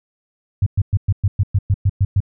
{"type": "tone bursts", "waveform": "sine", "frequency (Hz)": 98.1, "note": "G2", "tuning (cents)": 2, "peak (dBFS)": -11, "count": 11, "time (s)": [0.62, 2.204], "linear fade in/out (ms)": 5, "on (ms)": 44, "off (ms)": 110, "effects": []}